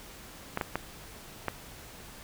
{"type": "clicks", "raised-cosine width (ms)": 0.5, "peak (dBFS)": -14, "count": 4, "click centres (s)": [0.574, 0.612, 0.756, 1.483], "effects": ["pink hiss -48 dBFS RMS until 2.23 s"]}